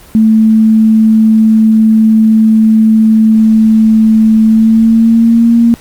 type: tone with pitch glide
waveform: sine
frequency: 220 to 233.1 Hz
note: A3 to A#3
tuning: 0 to 0 cents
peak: -3 dBFS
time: 0.15-5.74 s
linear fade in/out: 0 ms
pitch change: +100 cents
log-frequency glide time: 4.45-5.55 s
effects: pink hiss -37 dBFS RMS until 5.8 s + Opus 24 kbps